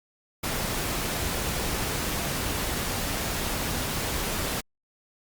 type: noise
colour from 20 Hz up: pink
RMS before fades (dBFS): -29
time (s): 0.43-4.61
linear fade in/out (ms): 10
effects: Opus 48 kbps